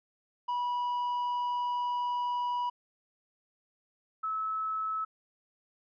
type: tone pair in turn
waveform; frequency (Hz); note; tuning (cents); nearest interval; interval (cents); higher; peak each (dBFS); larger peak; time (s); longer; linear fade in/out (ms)
triangle / sine; 976 / 1298.7; B5 / E6; -21 / -26; perfect fourth; 495; second; -27 / -30; first; 0.48-2.7 / 4.23-5.05; first; 10
effects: resampled to 11025 Hz